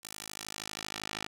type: tone with band-pass filter sweep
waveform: 10% pulse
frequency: 52.7 Hz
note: G#1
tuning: 26 cents sharp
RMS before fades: -42 dBFS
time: 0.03-1.27 s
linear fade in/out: 10 ms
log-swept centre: 10000 to 3100 Hz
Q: 0.76
effects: none